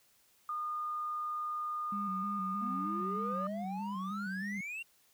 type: tone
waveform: sine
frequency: 1220 Hz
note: D#6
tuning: 34 cents flat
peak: -34 dBFS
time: 0.49-3.47 s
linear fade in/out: 2 ms
type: tone with vibrato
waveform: sine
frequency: 196 Hz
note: G3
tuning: in tune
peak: -37 dBFS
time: 1.92-4.61 s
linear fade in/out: 5 ms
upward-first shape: square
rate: 3.2 Hz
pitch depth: 57 cents each way
type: exponential sweep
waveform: triangle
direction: up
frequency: 226.7 to 2800 Hz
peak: -37 dBFS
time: 2.61-4.83 s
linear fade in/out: 10 ms
effects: tanh soft clip ceiling -23 dBFS + white hiss -68 dBFS RMS until 5.13 s